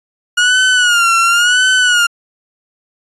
30% pulse tone with vibrato, 1435 Hz, F6, 47 cents sharp, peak -6 dBFS, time 0.37-2.07 s, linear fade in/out 10 ms, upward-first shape sine, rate 0.94 Hz, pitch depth 97 cents each way, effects resampled to 24000 Hz

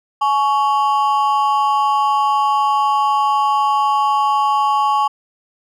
triangle ring-modulated tone, 980 Hz, B5, 14 cents flat, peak -8 dBFS, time 0.21-5.08 s, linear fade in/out 10 ms, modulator 134 Hz, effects none

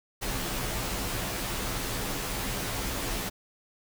pink noise with comb filter, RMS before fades -32 dBFS, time 0.21-3.3 s, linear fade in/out 20 ms, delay 13 ms, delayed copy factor -0.95, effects none

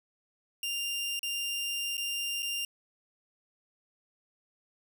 sawtooth tone with dropouts, 2794 Hz, F7, in tune, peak -28 dBFS, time 0.63-2.65 s, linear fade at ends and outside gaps 2 ms, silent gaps 1.193-1.23 / 1.97-1.978 / 2.423-2.428 s, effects none

